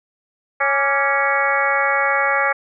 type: harmonic tone with a mistuned harmonic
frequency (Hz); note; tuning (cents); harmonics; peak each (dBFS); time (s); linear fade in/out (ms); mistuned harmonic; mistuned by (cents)
277.2; C#4; 0; 2 / 3 / 4 / 5 / 6 / 7 / 8; -23 / -23 / -23 / -23 / -23 / -23 / -23; 0.6-2.53; 10; 4; +85
effects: none